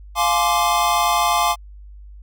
square chord, D half-diminished seventh, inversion first, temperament equal with one note detuned, 698.5 / 847.1 / 1046.5 / 1174.7 Hz, F5 / Ab5 / C6 / D6, 0 / +34 / 0 / 0 cents, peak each -22 dBFS, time 0.15-1.56 s, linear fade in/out 50 ms, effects added 50 Hz sine -37 dBFS peak until 2.22 s

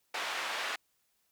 white band-pass noise, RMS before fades -36 dBFS, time 0.14-0.76 s, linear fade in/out 5 ms, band 640 to 2600 Hz, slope 12 dB/octave, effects white hiss -75 dBFS RMS until 1.31 s

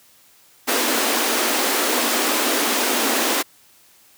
pink high-pass noise, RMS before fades -20 dBFS, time 0.67-3.43 s, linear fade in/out 20 ms, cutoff 230 Hz, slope 96 dB/octave, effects white hiss -53 dBFS RMS until 4.17 s + high-pass 60 Hz 12 dB/octave

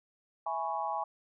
sine chord, C# minor seventh, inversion first, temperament equal, 659.3 / 830.6 / 987.8 / 1108.7 Hz, E5 / G#5 / B5 / C#6, 0 / 0 / 0 / 0 cents, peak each -39 / -34 / -38 / -38 dBFS, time 0.46-1.04 s, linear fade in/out 5 ms, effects none

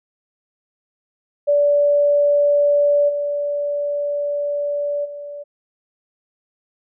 sine tone with level steps, 579 Hz, D5, 25 cents flat, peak -12 / -19 / -29 dBFS, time 1.47-5.44 s, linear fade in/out 20 ms, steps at 3.08 / 5.04 s, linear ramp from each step 20 ms, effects none

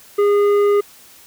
triangle tone with tanh clipping, 408.7 Hz, G#4, 28 cents flat, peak -13 dBFS, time 0.18-0.81 s, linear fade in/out 10 ms, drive 13 dB, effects white hiss -45 dBFS RMS until 1.26 s

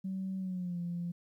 sine tone with pitch glide, 190 to 173.23 Hz, F#3 to F3, +46 to -14 cents, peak -33 dBFS, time 0.04-1.12 s, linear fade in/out 10 ms, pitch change -160 cents, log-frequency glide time 0.38-0.79 s, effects tanh soft clip ceiling -29 dBFS + 12-bit

